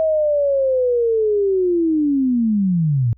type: linear sweep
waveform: sine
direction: down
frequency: 644 to 110 Hz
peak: -14 dBFS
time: 0-3.13 s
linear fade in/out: 0 ms
effects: added 64 Hz sine -46 dBFS peak until 3.17 s